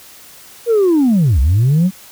sine linear two-way sweep, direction down then up, 483.1 to 60 to 194.4 Hz, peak -7 dBFS, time 0.66-1.91 s, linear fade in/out 50 ms, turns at 1.4 s, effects tanh soft clip ceiling -7 dBFS + white hiss -40 dBFS RMS until 2.11 s

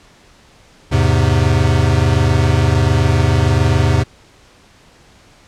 square chord, E augmented, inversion none, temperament equal, 82.41 / 103.83 / 130.81 Hz, E2 / G#2 / B#2, 0 / 0 / 0 cents, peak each -16 dBFS, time 0.91-4.04 s, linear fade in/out 20 ms, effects pink hiss -47 dBFS RMS until 5.47 s + low-pass 7000 Hz 12 dB/octave

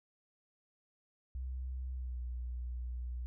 sine tone with pitch glide, 64 to 61.07 Hz, C2 to B1, -38 to -19 cents, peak -37 dBFS, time 1.35-3.26 s, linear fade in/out 0 ms, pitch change -81 cents, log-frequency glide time 1.93-2.2 s, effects none

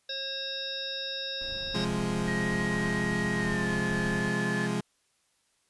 harmonic tone, 540 Hz, C#5, 45 cents flat, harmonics 1 / 3 / 5 / 7 / 9 / 10, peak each -41 / -41 / -46 / -35 / -43 / -40 dBFS, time 0.09-1.85 s, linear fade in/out 5 ms
brown noise, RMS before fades -43 dBFS, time 1.41-4.29 s, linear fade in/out 2 ms
30% pulse chord, F minor, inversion second, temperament equal, 130.81 / 174.61 / 207.7 Hz, C3 / F3 / Ab3, 0 / 0 / 0 cents, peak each -32 / -30 / -28 dBFS, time 1.74-4.81 s, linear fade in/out 10 ms
sine tone with pitch glide, 1886 to 1729.5 Hz, A#6 to A6, +20 to -30 cents, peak -32 dBFS, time 2.27-4.67 s, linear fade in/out 10 ms, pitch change -150 cents, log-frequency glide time 3.37-3.72 s
effects white hiss -71 dBFS RMS until 5.69 s + resampled to 24000 Hz

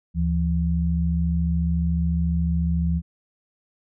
sine tone pair together, 74.98 / 169 Hz, D2 / E3, +36 / +43 cents, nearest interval octave + major second, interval 1407 cents, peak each -22 dBFS, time 0.14-3.02 s, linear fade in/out 50 ms, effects none

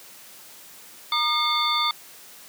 sine tone cluster, 938 / 1217 / 2148 / 3559 / 4476 Hz, A#5 / D#6 / C7 / A7 / C#8, +11 / -39 / +45 / +19 / +16 cents, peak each -31 / -24 / -30 / -24 / -30 dBFS, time 1.12-1.91 s, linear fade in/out 2 ms, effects white hiss -46 dBFS RMS until 2.48 s + high-pass 150 Hz 12 dB/octave

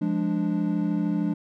triangle chord, D diminished, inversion first, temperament equal, 174.61 / 207.7 / 293.7 Hz, F3 / Ab3 / D4, 0 / 0 / 0 cents, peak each -25 dBFS, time 0.01-1.34 s, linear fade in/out 10 ms, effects none

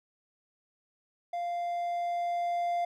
triangle tone with level ramp, 696 Hz, F5, 6 cents flat, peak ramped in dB -29 to -25 dBFS, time 1.33-2.85 s, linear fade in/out 5 ms, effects none

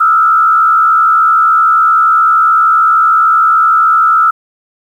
sine tone with frequency modulation, 1318.5 Hz, E6, in tune, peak -5 dBFS, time 0-4.31 s, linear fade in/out 10 ms, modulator 69.8 Hz, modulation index 0.85, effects 7-bit

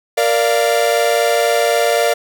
45% pulse chord, Bb major, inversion none, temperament equal with one note detuned, 466.2 / 587.3 / 691.2 Hz, Bb4 / D5 / F5, 0 / 0 / -18 cents, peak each -17 dBFS, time 0.17-2.14 s, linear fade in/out 10 ms, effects none

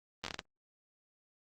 slowing click train, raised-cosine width 0.2 ms, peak -19 dBFS, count 7, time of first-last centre 0.24-0.392 s, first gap 10 ms, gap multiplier 1.37, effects Opus 24 kbps

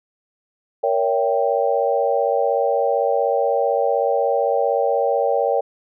sine chord, A# diminished seventh, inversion none, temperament equal with one note detuned, 466.2 / 562.1 / 659.3 / 784 Hz, A#4 / C#5 / E5 / G5, 0 / +24 / 0 / 0 cents, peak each -21 / -20 / -25 / -22 dBFS, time 0.83-5.61 s, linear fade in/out 10 ms, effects none

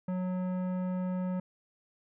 sine tone with tanh clipping, 183.3 Hz, F#3, 16 cents flat, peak -32 dBFS, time 0.08-1.4 s, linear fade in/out 5 ms, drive 14 dB, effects none

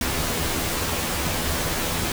pink noise with comb filter, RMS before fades -25 dBFS, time 0.01-2.12 s, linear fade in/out 2 ms, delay 12 ms, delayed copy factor +0.6, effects none

